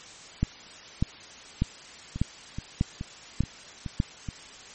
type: two click trains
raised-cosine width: 5 ms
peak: -20 / -10 dBFS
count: 6 / 7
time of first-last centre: 2.16-4.288 / 0.43-4.001 s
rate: 2.35 / 1.68 Hz
effects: white hiss -46 dBFS RMS until 4.74 s + MP3 32 kbps